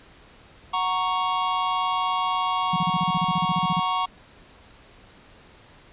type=chord; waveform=square; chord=F# major; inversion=none; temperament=equal; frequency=740 / 932.3 / 1108.7 Hz; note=F#5 / A#5 / C#6; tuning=0 / 0 / 0 cents; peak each=-30 / -28 / -25 dBFS; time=0.73-4.06 s; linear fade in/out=10 ms
type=tone bursts; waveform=sine; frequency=173.1 Hz; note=F3; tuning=15 cents flat; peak=-22 dBFS; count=16; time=2.73-3.798 s; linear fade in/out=5 ms; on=33 ms; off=36 ms
effects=pink hiss -51 dBFS RMS until 5.92 s + resampled to 8000 Hz